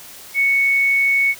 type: tone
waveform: sine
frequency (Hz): 2217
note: C#7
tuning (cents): 0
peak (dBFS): -13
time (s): 0.34-1.35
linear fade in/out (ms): 50
effects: white hiss -39 dBFS RMS until 1.39 s